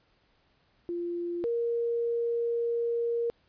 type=tone pair in turn; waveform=sine; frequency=346 / 468.6 Hz; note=F4 / A#4; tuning=-16 / +9 cents; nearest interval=perfect fourth; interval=525 cents; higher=second; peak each=-30 / -26 dBFS; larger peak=second; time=0.89-1.44 / 1.44-3.3 s; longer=second; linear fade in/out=0 ms; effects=pink hiss -68 dBFS RMS until 3.48 s + resampled to 11025 Hz